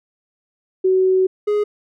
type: tone pair in turn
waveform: sine / triangle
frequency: 375.1 / 416.7 Hz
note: F#4 / G#4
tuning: +24 / +6 cents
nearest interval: major second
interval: 182 cents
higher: second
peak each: -12 / -13 dBFS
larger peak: first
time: 0.84-1.27 / 1.47-1.64 s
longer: first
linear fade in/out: 10 ms
effects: none